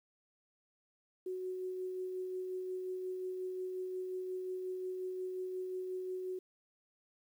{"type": "tone with tremolo", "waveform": "sine", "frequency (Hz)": 370, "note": "F#4", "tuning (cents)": 0, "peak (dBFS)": -36, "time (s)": [1.26, 6.39], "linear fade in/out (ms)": 5, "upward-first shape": "sine", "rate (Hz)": 5.6, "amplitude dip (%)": 25, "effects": ["11-bit"]}